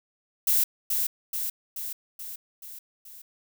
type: noise with echo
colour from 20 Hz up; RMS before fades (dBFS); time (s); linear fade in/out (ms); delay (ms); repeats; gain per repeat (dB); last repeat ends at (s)
violet; -22; 0.47-0.64; 5; 430; 6; -4; 3.22
effects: none